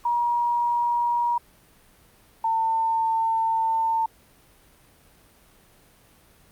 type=tone pair in turn; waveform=sine; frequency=953 / 899.5 Hz; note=A#5 / A5; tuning=+38 / +38 cents; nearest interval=minor second; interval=100 cents; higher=first; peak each=-20 dBFS; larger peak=neither; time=0.05-1.38 / 2.44-4.06 s; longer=second; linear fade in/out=5 ms; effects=pink hiss -56 dBFS RMS until 6.51 s + Opus 48 kbps